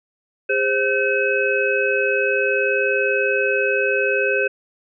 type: tone cluster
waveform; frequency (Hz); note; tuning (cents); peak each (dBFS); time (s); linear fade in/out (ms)
sine; 406.4 / 527 / 1532 / 2565; G#4 / C5 / G6 / E7; -38 / +12 / -40 / -48; -22; 0.49-4.48; 10
effects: none